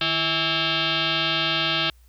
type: tone with frequency modulation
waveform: sine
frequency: 155.56 Hz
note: D#3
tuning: in tune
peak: -20 dBFS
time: 0.01-1.9 s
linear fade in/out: 2 ms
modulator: 489 Hz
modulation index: 7.9
effects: added 60 Hz sine -50 dBFS peak until 2.08 s + white hiss -63 dBFS RMS until 2.08 s